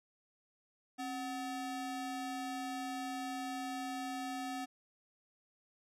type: ring-modulated tone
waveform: square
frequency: 506 Hz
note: B4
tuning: 42 cents sharp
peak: -36 dBFS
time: 0.98-4.66 s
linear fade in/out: 20 ms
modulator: 238 Hz
effects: low-pass 12000 Hz 12 dB/octave